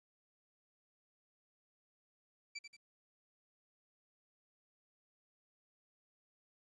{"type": "tone with echo", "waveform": "25% pulse", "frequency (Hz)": 2328, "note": "D7", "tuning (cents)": -16, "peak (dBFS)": -38, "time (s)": [2.55, 2.59], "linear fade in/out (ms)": 10, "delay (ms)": 89, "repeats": 2, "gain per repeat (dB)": -7, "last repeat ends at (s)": 2.768, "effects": ["resampled to 22050 Hz", "12-bit"]}